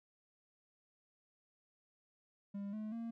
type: tone with pitch steps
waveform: triangle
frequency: 200.5 / 214.9 / 230.3 Hz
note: G3 / A3 / A#3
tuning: +39 / -41 / -21 cents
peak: -38 dBFS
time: 2.54-3.11 s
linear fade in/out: 10 ms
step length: 190 ms
effects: none